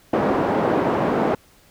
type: band-pass noise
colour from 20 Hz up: pink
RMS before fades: -20 dBFS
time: 0.13-1.35 s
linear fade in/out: 5 ms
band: 250 to 870 Hz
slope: 12 dB/octave
effects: pink hiss -54 dBFS RMS until 1.7 s